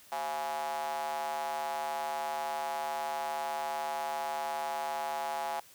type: tone with high-pass filter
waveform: square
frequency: 76 Hz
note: D#2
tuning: 40 cents flat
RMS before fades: -35 dBFS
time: 0.12-5.6 s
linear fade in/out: 0 ms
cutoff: 780 Hz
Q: 7.5
effects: white hiss -57 dBFS RMS until 5.74 s

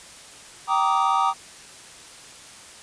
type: chord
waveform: triangle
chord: Eb major seventh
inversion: first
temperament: just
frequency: 777.8 / 933.4 / 1166.7 / 1244.5 Hz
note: G5 / Bb5 / D6 / Eb6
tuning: -14 / +2 / -12 / 0 cents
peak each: -22 dBFS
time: 0.67-1.34 s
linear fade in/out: 50 ms
effects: white hiss -44 dBFS RMS until 2.82 s + resampled to 22050 Hz

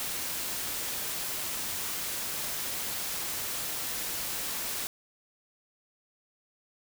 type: noise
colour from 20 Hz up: white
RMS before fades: -34 dBFS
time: 0-4.87 s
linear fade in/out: 0 ms
effects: none

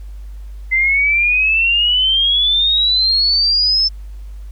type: exponential sweep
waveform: sine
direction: up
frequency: 2055 to 5310 Hz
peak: -11 dBFS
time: 0.71-3.89 s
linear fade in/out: 20 ms
effects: added 50 Hz sine -28 dBFS peak until 4.51 s + pink hiss -54 dBFS RMS until 4.51 s

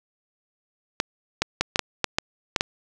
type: clicks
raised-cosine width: 0.2 ms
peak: -3 dBFS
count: 9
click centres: 1.001 / 1.42 / 1.61 / 1.759 / 1.793 / 2.043 / 2.185 / 2.562 / 2.609 s
effects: none

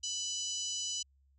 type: harmonic tone with a mistuned harmonic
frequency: 991 Hz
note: B5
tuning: 6 cents sharp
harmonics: 3 / 4 / 5 / 6 / 7 / 8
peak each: -40 / -45 / -43 / -39 / -41 / -50 dBFS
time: 0.03-1.03 s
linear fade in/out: 10 ms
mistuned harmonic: 4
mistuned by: +27 cents
effects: added 68 Hz sine -65 dBFS peak until 1.38 s

